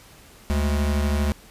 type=tone pair together; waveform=square; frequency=73.42 / 207.7 Hz; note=D2 / G#3; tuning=0 / 0 cents; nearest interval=octave + tritone; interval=1800 cents; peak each=-21 / -29 dBFS; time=0.5-1.32 s; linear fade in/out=0 ms; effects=pink hiss -49 dBFS RMS until 1.5 s + resampled to 32000 Hz